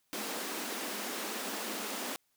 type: high-pass noise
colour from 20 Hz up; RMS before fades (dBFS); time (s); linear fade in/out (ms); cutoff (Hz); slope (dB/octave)
pink; -38; 0.13-2.16; 0; 200; 96
effects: white hiss -75 dBFS RMS until 2.36 s